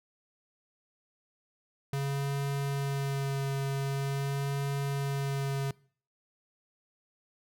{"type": "tone with vibrato", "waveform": "square", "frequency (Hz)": 138.59, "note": "C#3", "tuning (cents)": 0, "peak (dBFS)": -30, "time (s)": [1.93, 5.71], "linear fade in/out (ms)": 2, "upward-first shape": "sine", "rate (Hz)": 0.45, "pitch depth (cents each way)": 15, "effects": ["noise-tail reverb RT60 0.5 s tail -23 dB re dry"]}